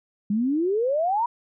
sine exponential sweep, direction up, 197.9 to 980 Hz, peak -20 dBFS, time 0.3-1.26 s, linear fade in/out 5 ms, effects none

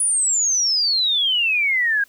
sine exponential sweep, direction down, 9956 to 1600 Hz, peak -16 dBFS, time 0-2.04 s, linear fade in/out 5 ms, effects white hiss -55 dBFS RMS until 2.08 s

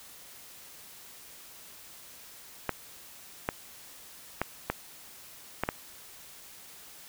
clicks, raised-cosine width 0.5 ms, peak -12 dBFS, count 6, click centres 2.693 / 3.489 / 4.416 / 4.7 / 5.636 / 5.689 s, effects white hiss -50 dBFS RMS until 7.08 s

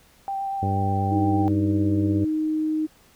sine tone with vibrato, 784 Hz, G5, in tune, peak -25 dBFS, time 0.28-1.48 s, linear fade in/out 0 ms, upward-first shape sine, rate 8.3 Hz, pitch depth 12 cents each way
harmonic tone, 98 Hz, G2, in tune, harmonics 1 / 2 / 3 / 4 / 5 / 6, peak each -23 / -29 / -33 / -35 / -37 / -39 dBFS, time 0.62-2.25 s, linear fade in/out 10 ms
sine tone, 311.1 Hz, D#4, in tune, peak -21 dBFS, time 1.11-2.87 s, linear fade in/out 20 ms
effects pink hiss -56 dBFS RMS until 3.15 s

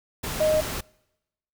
sine tone in noise, 619 Hz, D#5, 9 cents flat, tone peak -18 dBFS, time 0.4-0.61 s, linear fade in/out 10 ms, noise pink, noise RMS -31 dBFS, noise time 0.23-0.81 s, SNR +10 dB, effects noise-tail reverb RT60 0.9 s tail -25 dB re dry

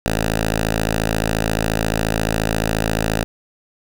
5% pulse tone with notch filter, 54.3 Hz, A1, 22 cents flat, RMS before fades -20 dBFS, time 0.06-3.24 s, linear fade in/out 0 ms, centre 350 Hz, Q 2, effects none

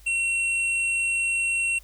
sine tone pair together, 2725 / 8508 Hz, F7 / C9, -43 / +28 cents, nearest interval octave + minor sixth, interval 1971 cents, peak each -22 / -32 dBFS, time 0.06-1.79 s, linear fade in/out 10 ms, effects added 51 Hz sine -48 dBFS peak until 1.83 s + white hiss -56 dBFS RMS until 1.83 s

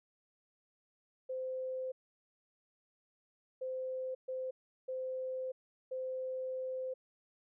sine tone bursts at uneven times, 517 Hz, C5, 21 cents flat, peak -36 dBFS, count 5, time 1.29-1.92 / 3.61-4.15 / 4.28-4.51 / 4.88-5.52 / 5.91-6.94 s, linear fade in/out 10 ms, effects none

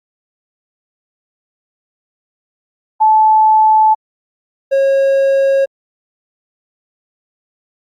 sine / triangle tone pair in turn, 869 / 544.8 Hz, A5 / C#5, -22 / -30 cents, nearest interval minor sixth, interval 808 cents, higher first, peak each -6 / -7 dBFS, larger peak first, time 3-3.95 / 4.71-5.66 s, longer neither, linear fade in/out 20 ms, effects Opus 48 kbps

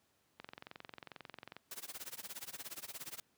click train, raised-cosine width 0.3 ms, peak -31 dBFS, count 27, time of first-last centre 0.4-1.566 s, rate 22.3 Hz
white noise with tremolo, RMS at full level -44 dBFS, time 1.71-3.2 s, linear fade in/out 2 ms, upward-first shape sine, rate 17 Hz, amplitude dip 95%
effects pink hiss -75 dBFS RMS until 3.37 s + high-pass 100 Hz 12 dB/octave

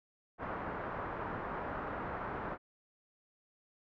white low-pass noise, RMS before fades -40 dBFS, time 0.38-2.58 s, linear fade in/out 50 ms, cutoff 1400 Hz, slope 24 dB/octave, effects none

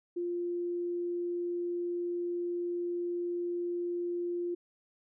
sine tone, 349.2 Hz, F4, in tune, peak -31 dBFS, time 0.16-4.55 s, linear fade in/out 10 ms, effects none

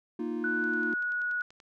triangle chord, Bb suspended fourth, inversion none, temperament just, 233.1 / 310.8 / 349.6 Hz, Bb3 / Eb4 / F4, 0 / -2 / +2 cents, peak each -33 dBFS, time 0.19-0.94 s, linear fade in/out 5 ms
sine tone with pitch glide, 1485 to 1460.3 Hz, F#6 to F#6, +6 to -23 cents, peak -28 dBFS, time 0.44-1.42 s, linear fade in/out 2 ms, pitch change -29 cents, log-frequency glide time 0.63-0.94 s
click train, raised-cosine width 0.2 ms, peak -36 dBFS, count 11, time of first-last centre 0.64-1.602 s, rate 10.4 Hz
effects none

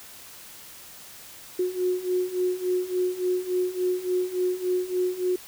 sine beating tone pair, 361.9 / 365.4 Hz, F#4 / F#4, -38 / -22 cents, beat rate 3.5 Hz, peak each -28 / -25 dBFS, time 1.59-5.36 s, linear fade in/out 5 ms, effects white hiss -45 dBFS RMS until 5.47 s

